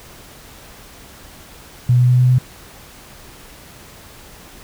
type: tone with pitch steps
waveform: sine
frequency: 123.3 / 124.16 / 125.02 / 125.89 / 126.77 Hz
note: B2 / B2 / B2 / B2 / B2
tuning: -2 / +10 / +22 / +34 / +46 cents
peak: -9 dBFS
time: 1.89-2.385 s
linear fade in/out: 5 ms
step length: 99 ms
effects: pink hiss -41 dBFS RMS until 4.63 s